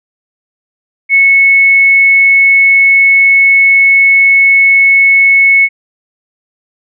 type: tone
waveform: sine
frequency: 2201 Hz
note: C#7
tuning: 13 cents flat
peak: -3 dBFS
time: 1.09-5.69 s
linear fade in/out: 50 ms
effects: none